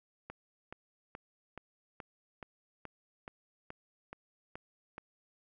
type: click train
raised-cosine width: 0.5 ms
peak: -28 dBFS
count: 12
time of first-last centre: 0.3-4.981 s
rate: 2.35 Hz
effects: none